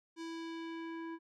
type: tone with low-pass filter sweep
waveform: square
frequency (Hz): 329.6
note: E4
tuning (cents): 0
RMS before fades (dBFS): -43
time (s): 0.16-1.19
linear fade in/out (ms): 50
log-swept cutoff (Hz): 6500 to 1500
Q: 1.2
effects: none